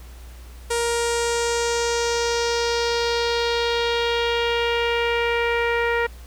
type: tone with low-pass filter sweep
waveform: sawtooth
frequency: 469.7 Hz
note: A#4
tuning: 13 cents sharp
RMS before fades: -22 dBFS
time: 0.7-6.07 s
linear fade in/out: 10 ms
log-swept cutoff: 9200 to 2000 Hz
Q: 2.5
effects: added 60 Hz sine -38 dBFS peak until 6.26 s + pink hiss -49 dBFS RMS until 6.26 s